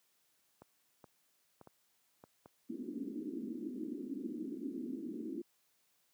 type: clicks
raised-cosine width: 1 ms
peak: -39 dBFS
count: 6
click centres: 0.62 / 1.042 / 1.613 / 1.673 / 2.239 / 2.459 s
type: band-pass noise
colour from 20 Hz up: pink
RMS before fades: -42 dBFS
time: 2.69-5.42 s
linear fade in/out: 10 ms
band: 230 to 340 Hz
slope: 48 dB/octave
effects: white hiss -75 dBFS RMS until 6.13 s + high-pass 100 Hz 12 dB/octave